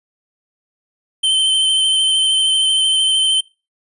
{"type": "tone with vibrato", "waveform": "square", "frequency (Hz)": 3094, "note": "G7", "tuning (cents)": -23, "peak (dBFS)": -13, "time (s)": [1.23, 3.41], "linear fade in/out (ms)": 10, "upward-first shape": "square", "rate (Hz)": 13, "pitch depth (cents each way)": 16, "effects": ["noise-tail reverb RT60 0.3 s tail -24 dB re dry", "resampled to 24000 Hz"]}